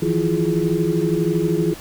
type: tone cluster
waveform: sine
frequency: 159.7 / 172.3 / 329.6 / 351.2 / 420.3 Hz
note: D#3 / F3 / E4 / F4 / G#4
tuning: +45 / -23 / 0 / +10 / +21 cents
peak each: -23 dBFS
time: 0.02-1.74 s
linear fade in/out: 5 ms
effects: pink hiss -38 dBFS RMS until 1.8 s